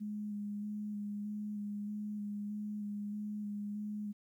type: tone with vibrato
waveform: sine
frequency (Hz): 207.7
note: G#3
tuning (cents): 0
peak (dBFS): -37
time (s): 0-4.13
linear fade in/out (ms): 20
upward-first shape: square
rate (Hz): 1.6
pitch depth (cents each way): 15
effects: 12-bit